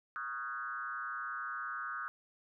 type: tone with frequency modulation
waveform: sine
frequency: 1370 Hz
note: F6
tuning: 34 cents flat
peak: -37 dBFS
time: 0.16-2.08 s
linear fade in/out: 0 ms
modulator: 131 Hz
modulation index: 1.6
effects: none